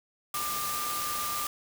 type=tone in noise; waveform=sine; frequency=1194 Hz; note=D6; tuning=28 cents sharp; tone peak=-33 dBFS; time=0.34-1.47 s; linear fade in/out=2 ms; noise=white; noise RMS=-34 dBFS; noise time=0.34-1.47 s; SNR=-2 dB; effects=none